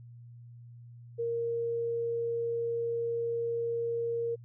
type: tone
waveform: sine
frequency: 466.2 Hz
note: A#4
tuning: in tune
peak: -29 dBFS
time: 1.18-4.36 s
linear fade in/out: 20 ms
effects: added 119 Hz sine -47 dBFS peak until 4.44 s